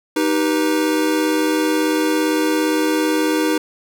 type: chord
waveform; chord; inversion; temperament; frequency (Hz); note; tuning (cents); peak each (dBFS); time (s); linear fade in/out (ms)
square; Eb augmented; none; just; 311.1 / 388.9 / 486.1; Eb4 / G4 / B4; 0 / -14 / -28; -18 / -24 / -23; 0.16-3.58; 5
effects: none